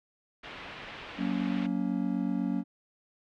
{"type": "low-pass noise", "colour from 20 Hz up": "white", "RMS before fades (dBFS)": -44, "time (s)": [0.43, 1.67], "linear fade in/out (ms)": 10, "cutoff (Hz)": 3000, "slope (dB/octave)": 24}
{"type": "chord", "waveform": "triangle", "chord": "F# major", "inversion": "none", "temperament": "equal with one note detuned", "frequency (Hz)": [185, 233.1, 281.1], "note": ["F#3", "A#3", "C#4"], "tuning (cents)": [0, 0, 24], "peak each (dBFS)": -30, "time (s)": [1.17, 2.64], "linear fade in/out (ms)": 50}
{"effects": []}